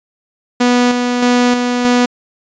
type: tone with tremolo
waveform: sawtooth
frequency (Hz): 245.2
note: B3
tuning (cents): -12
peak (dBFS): -5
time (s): 0.6-2.06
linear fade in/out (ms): 10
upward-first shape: square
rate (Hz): 1.6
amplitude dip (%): 40
effects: resampled to 16000 Hz